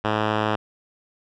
5% pulse tone with low-pass filter, 107.5 Hz, A2, 40 cents flat, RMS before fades -23 dBFS, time 0.04-0.56 s, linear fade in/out 10 ms, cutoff 2500 Hz, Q 1.1, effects none

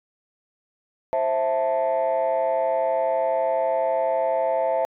sine chord, A minor, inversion first, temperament just, 528 / 660 / 880 Hz, C5 / E5 / A5, +16 / +2 / 0 cents, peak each -23 / -21 / -25 dBFS, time 1.13-4.85 s, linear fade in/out 0 ms, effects tanh soft clip ceiling -15 dBFS

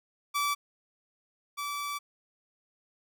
sawtooth tone pair in turn, 1156 / 1156 Hz, D6 / D6, -28 / -28 cents, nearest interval unison, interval 0 cents, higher neither, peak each -23 / -29 dBFS, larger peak first, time 0.34-0.55 / 1.57-1.99 s, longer second, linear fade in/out 20 ms, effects none

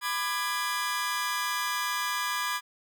sawtooth chord, G# diminished, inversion first, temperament just, 996.7 / 1196.1 / 1661.2 Hz, B5 / D6 / G#6, +16 / +31 / 0 cents, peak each -29 dBFS, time 0.01-2.61 s, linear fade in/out 50 ms, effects none

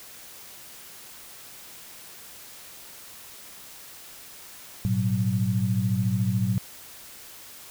sine tone cluster, 106.5 / 120.4 / 187.7 Hz, G#2 / B2 / F#3, +44 / -44 / +25 cents, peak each -26 dBFS, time 4.85-6.58 s, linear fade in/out 0 ms, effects white hiss -45 dBFS RMS until 7.7 s

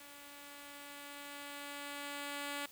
5% pulse tone with level ramp, 286.2 Hz, D4, 45 cents flat, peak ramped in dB -43 to -27 dBFS, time 0-2.66 s, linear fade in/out 5 ms, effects white hiss -58 dBFS RMS until 2.71 s

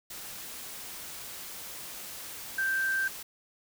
sine tone in noise, 1568 Hz, G6, in tune, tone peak -26 dBFS, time 2.58-3.08 s, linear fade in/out 5 ms, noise white, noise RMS -42 dBFS, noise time 0.1-3.23 s, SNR +13 dB, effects none

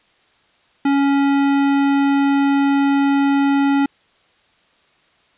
sine tone with hard clipping, 278.8 Hz, C#4, 10 cents sharp, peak -15 dBFS, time 0.85-3.86 s, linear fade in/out 5 ms, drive 16 dB, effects white hiss -57 dBFS RMS until 5.37 s + resampled to 8000 Hz

